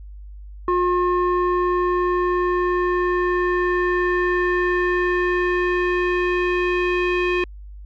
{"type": "tone with low-pass filter sweep", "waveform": "square", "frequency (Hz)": 357.7, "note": "F4", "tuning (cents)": 41, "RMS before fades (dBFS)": -20, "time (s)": [0.68, 7.44], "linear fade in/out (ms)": 2, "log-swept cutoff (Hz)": [1200, 2500], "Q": 3.3, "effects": ["added 50 Hz sine -35 dBFS peak until 7.85 s"]}